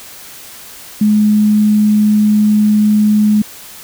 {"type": "tone", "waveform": "sine", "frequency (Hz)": 211.1, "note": "G#3", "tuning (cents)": 29, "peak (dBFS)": -7, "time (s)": [1.01, 3.42], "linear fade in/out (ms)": 5, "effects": ["white hiss -34 dBFS RMS until 3.83 s"]}